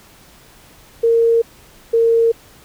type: tone pair in turn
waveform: sine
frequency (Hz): 461 / 459.1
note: A#4 / A#4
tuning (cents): -19 / -26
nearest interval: unison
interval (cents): 7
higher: first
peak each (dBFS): -10 / -10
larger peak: neither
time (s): 1.03-1.42 / 1.93-2.32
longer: neither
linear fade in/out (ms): 10
effects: pink hiss -46 dBFS RMS until 2.64 s